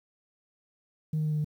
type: tone with pitch steps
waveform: sine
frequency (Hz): 155.56 / 154.31 / 153.06 / 151.83 / 150.61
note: D#3 / D#3 / D#3 / D#3 / D3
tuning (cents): 0 / -14 / -28 / -42 / +44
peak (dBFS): -24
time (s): 1.13-1.445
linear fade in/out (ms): 5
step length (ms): 63
effects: tanh soft clip ceiling -23 dBFS + 10-bit